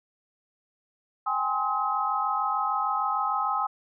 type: chord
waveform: sine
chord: Ab major seventh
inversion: third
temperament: equal with one note detuned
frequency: 784 / 830.6 / 1046.5 / 1274.3 Hz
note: G5 / Ab5 / C6 / Eb6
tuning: 0 / 0 / 0 / +41 cents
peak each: -32 / -30 / -31 / -27 dBFS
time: 1.26-3.67 s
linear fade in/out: 10 ms
effects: none